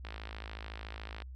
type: click train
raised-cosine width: 0.3 ms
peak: -27 dBFS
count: 64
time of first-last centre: 0.05-1.221 s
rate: 53.8 Hz
effects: added 64 Hz sine -43 dBFS peak until 1.35 s + Opus 48 kbps